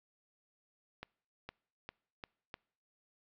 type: accelerating click train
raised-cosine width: 0.3 ms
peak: -27 dBFS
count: 5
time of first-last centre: 1.03-2.541 s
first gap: 460 ms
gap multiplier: 0.87
effects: noise-tail reverb RT60 0.6 s tail -26 dB re dry + low-pass 5000 Hz 12 dB/octave